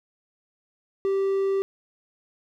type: tone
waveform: triangle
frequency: 390 Hz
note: G4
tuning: 9 cents flat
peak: -19 dBFS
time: 1.05-1.62 s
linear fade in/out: 0 ms
effects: none